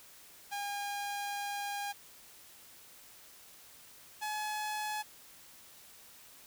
sawtooth tone pair in turn, 811 / 849.8 Hz, G#5 / G#5, -41 / +40 cents, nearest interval minor second, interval 81 cents, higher second, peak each -32 / -31 dBFS, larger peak second, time 0.51-1.93 / 4.21-5.03 s, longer first, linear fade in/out 20 ms, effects white hiss -56 dBFS RMS until 6.46 s

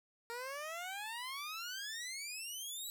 15% pulse exponential sweep, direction up, 460.8 to 3991 Hz, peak -35 dBFS, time 0.3-2.9 s, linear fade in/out 0 ms, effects none

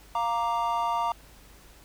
triangle chord, Bb major, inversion second, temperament equal, 698.5 / 932.3 / 1174.7 Hz, F5 / Bb5 / D6, 0 / 0 / 0 cents, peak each -29 / -25 / -29 dBFS, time 0.15-1.12 s, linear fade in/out 2 ms, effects added 50 Hz sine -53 dBFS peak until 1.84 s + pink hiss -54 dBFS RMS until 1.84 s

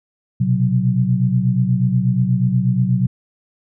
sine tone cluster, 122 / 130.3 / 185.3 Hz, B2 / C3 / F#3, -21 / -7 / +3 cents, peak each -18 dBFS, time 0.4-3.07 s, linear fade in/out 10 ms, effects none

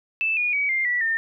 sine tone with pitch steps, 2637 / 2446 / 2269 / 2105 / 1952.8 / 1811.6 Hz, E7 / D#7 / C#7 / C7 / B6 / A#6, 0 / -30 / +40 / +10 / -20 / -50 cents, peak -20 dBFS, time 0.21-1.17 s, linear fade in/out 0 ms, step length 160 ms, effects none

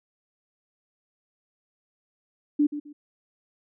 sine tone with echo, 293.7 Hz, D4, in tune, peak -17 dBFS, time 2.59-2.67 s, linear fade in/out 10 ms, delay 130 ms, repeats 2, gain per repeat -12 dB, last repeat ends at 2.93 s, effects none

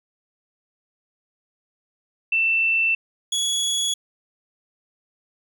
sine / 25% pulse tone pair in turn, 2673 / 3368 Hz, E7 / G#7, +23 / +24 cents, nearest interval major third, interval 401 cents, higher second, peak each -17 dBFS, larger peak neither, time 2.32-2.95 / 3.32-3.94 s, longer first, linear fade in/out 5 ms, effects none

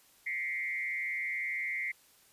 sine tone with frequency modulation, 2093 Hz, C7, in tune, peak -32 dBFS, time 0.26-1.92 s, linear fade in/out 10 ms, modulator 144 Hz, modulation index 0.9, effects white hiss -63 dBFS RMS until 2.32 s + resampled to 32000 Hz

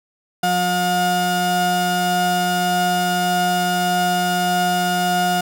35% pulse tone pair together, 179.42 / 716 Hz, F3 / F5, +47 / +43 cents, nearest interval 2 octaves, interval 2396 cents, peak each -21 / -16 dBFS, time 0.43-5.41 s, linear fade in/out 5 ms, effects none

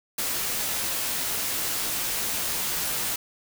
white noise with comb filter, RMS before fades -28 dBFS, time 0.18-3.16 s, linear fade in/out 5 ms, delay 16 ms, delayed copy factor -0.5, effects none

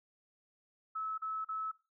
sine tone bursts, 1299 Hz, E6, 26 cents flat, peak -35 dBFS, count 3, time 0.95-1.716 s, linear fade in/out 10 ms, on 230 ms, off 38 ms, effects noise-tail reverb RT60 0.3 s tail -18 dB re dry

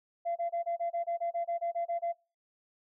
sine tone bursts, 684 Hz, F5, 36 cents flat, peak -28 dBFS, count 14, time 0.25-2.128 s, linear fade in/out 20 ms, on 110 ms, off 26 ms, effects noise-tail reverb RT60 0.3 s tail -21 dB re dry + tanh soft clip ceiling -26 dBFS

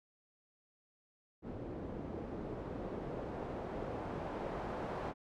white noise with low-pass filter sweep, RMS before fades -42 dBFS, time 1.42-5.14 s, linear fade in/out 50 ms, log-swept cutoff 360 to 780 Hz, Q 0.97, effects none

